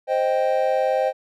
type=chord; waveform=triangle; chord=C minor; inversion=none; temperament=equal; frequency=523.3 / 622.3 / 784 Hz; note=C5 / Eb5 / G5; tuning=0 / 0 / 0 cents; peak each=-19 / -21 / -22 dBFS; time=0.07-1.13 s; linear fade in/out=50 ms; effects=none